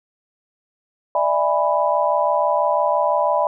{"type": "chord", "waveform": "sine", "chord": "E dominant seventh", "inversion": "third", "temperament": "just", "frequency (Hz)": [593.3, 659.3, 824.1, 988.9], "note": ["D5", "E5", "G#5", "B5"], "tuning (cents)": [18, 0, -14, 2], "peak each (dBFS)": [-20, -22, -23, -20], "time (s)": [1.15, 3.47], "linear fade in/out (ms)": 2, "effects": []}